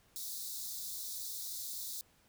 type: high-pass noise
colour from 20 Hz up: white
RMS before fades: -42 dBFS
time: 0.16-2.01 s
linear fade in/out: 0 ms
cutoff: 3600 Hz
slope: 96 dB/octave
effects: pink hiss -68 dBFS RMS until 2.28 s